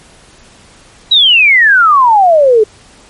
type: exponential sweep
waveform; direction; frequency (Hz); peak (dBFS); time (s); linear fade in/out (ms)
sine; down; 3951 to 415.3; -3; 1.11-2.64; 10
effects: pink hiss -41 dBFS RMS until 3.09 s + MP3 48 kbps